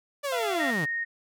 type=linear sweep; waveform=sawtooth; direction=down; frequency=587.3 to 131.7 Hz; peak=-24 dBFS; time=0.23-0.86 s; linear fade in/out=20 ms
type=harmonic tone; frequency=685 Hz; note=F5; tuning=34 cents flat; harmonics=1 / 2 / 3 / 4 / 5; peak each=-30 / -37 / -39 / -42 / -40 dBFS; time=0.32-0.71 s; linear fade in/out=5 ms
type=tone; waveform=sine; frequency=1856 Hz; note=A#6; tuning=8 cents flat; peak=-27 dBFS; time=0.59-1.05 s; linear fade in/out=20 ms
effects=none